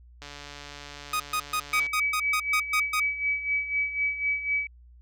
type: click train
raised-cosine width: 0.2 ms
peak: -24 dBFS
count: 238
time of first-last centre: 0.22-1.866 s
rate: 144 Hz
type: tone bursts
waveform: sawtooth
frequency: 1244.5 Hz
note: D#6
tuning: in tune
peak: -21 dBFS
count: 10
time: 1.13-3 s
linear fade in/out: 5 ms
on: 70 ms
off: 130 ms
type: tone with tremolo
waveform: sine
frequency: 2285 Hz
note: D7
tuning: 48 cents flat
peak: -22 dBFS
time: 1.73-4.67 s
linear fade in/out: 2 ms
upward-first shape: sine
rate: 4 Hz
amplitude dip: 70%
effects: added 60 Hz sine -49 dBFS peak until 5.01 s